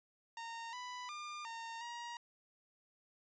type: tone with pitch steps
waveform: sawtooth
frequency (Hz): 921 / 992 / 1202 / 916 / 948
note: A#5 / B5 / D6 / A#5 / A#5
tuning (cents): -21 / +7 / +40 / -31 / +29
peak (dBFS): -40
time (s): 0.37-2.17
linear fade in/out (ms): 2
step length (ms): 360
effects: resampled to 16000 Hz